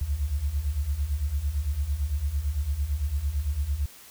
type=beating tone pair; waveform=sine; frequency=66.1 / 75 Hz; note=C2 / D2; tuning=+18 / +37 cents; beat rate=8.9 Hz; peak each=-30 / -26 dBFS; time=0.01-3.86 s; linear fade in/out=5 ms; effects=white hiss -49 dBFS RMS until 4.1 s